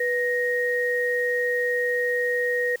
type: tone pair together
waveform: sine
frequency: 490.7 / 1870 Hz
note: B4 / A#6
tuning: -11 / +5 cents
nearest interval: octave + major seventh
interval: 2316 cents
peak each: -24 dBFS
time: 0-2.76 s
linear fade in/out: 5 ms
effects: white hiss -50 dBFS RMS until 2.8 s